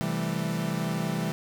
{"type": "chord", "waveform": "40% pulse", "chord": "A minor seventh", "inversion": "first", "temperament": "equal with one note detuned", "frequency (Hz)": [130.81, 164.81, 196, 218.1], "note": ["C3", "E3", "G3", "A3"], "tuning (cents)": [0, 0, 0, -15], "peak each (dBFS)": [-35, -29, -32, -34], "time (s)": [0.01, 1.32], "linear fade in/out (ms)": 0, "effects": []}